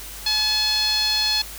5% pulse tone with low-pass filter, 856 Hz, A5, 48 cents flat, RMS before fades -21 dBFS, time 0.26-1.42 s, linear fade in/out 5 ms, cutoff 4300 Hz, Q 5.3, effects added 50 Hz sine -40 dBFS peak until 1.58 s + white hiss -37 dBFS RMS until 1.58 s

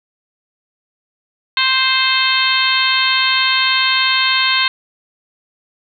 harmonic tone with a mistuned harmonic, 523.3 Hz, C5, in tune, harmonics 2 / 3 / 4 / 5 / 6 / 7 / 8, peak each -20 / -20 / -20 / -20 / -20 / -20 / -20 dBFS, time 1.57-4.68 s, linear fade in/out 2 ms, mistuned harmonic 8, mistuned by +23 cents, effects none

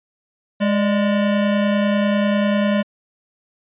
square tone pair together, 206.7 / 590 Hz, G#3 / D5, -8 / +8 cents, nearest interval octave + tritone, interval 1816 cents, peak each -17 / -23 dBFS, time 0.6-2.83 s, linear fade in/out 20 ms, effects resampled to 8000 Hz

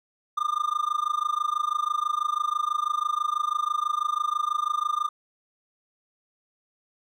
triangle tone with amplitude modulation, 1206 Hz, D6, 46 cents sharp, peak -18 dBFS, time 0.37-5.09 s, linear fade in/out 10 ms, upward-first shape sine, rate 26.1 Hz, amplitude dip 95%, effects none

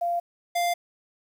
sine / square tone pair in turn, 692 / 696.8 Hz, F5 / F5, -16 / -4 cents, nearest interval unison, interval 12 cents, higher second, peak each -23 dBFS, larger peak neither, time 0.01-0.2 / 0.55-0.74 s, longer neither, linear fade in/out 10 ms, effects 9-bit

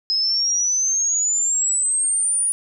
sine exponential sweep, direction up, 5090 to 9700 Hz, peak -17 dBFS, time 0.1-2.52 s, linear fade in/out 0 ms, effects none

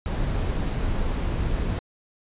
brown noise, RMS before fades -25 dBFS, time 0.06-1.79 s, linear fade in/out 0 ms, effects resampled to 8000 Hz

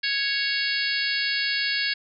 harmonic tone, 554.4 Hz, C#5, in tune, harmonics 3 / 4 / 5 / 6 / 7 / 8 / 9, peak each -28 / -30 / -32 / -34 / -34 / -28 / -33 dBFS, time 0.03-1.94 s, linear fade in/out 10 ms, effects none

